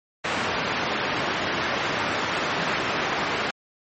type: band-pass noise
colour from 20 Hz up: white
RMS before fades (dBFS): -26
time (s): 0.24-3.51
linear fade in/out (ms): 10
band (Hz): 110 to 2000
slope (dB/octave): 12
effects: MP3 32 kbps